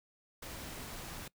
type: noise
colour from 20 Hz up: pink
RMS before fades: -45 dBFS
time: 0.42-1.28 s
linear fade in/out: 5 ms
effects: noise-tail reverb RT60 0.1 s tail -22 dB re dry